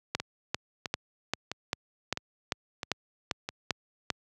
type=two click trains; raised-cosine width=0.2 ms; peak=-10 / -16 dBFS; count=11 / 6; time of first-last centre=0.15-4.103 / 0.2-3.489 s; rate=2.53 / 1.52 Hz; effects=high-pass 80 Hz 12 dB/octave